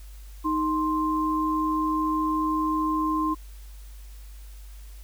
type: tone pair together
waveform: sine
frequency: 311.7 / 1049.1 Hz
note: D#4 / C6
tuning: +3 / +4 cents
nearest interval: octave + major sixth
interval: 2101 cents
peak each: -25 dBFS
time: 0.44-3.35 s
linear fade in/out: 20 ms
effects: added 50 Hz sine -40 dBFS peak until 5.03 s + white hiss -55 dBFS RMS until 5.03 s